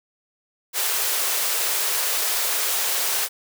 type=high-pass noise; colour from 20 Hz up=white; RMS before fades=-23 dBFS; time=0.73-3.29 s; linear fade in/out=50 ms; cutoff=380 Hz; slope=48 dB/octave; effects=none